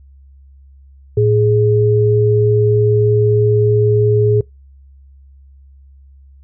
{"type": "tone pair together", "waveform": "sine", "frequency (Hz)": [112.1, 417.4], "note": ["A2", "G#4"], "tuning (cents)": [33, 9], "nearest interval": "octave + major seventh", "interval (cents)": 2276, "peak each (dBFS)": -12, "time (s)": [1.17, 4.41], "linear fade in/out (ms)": 5, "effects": ["noise-tail reverb RT60 0.2 s tail -25 dB re dry", "added 68 Hz sine -40 dBFS peak until 6.43 s"]}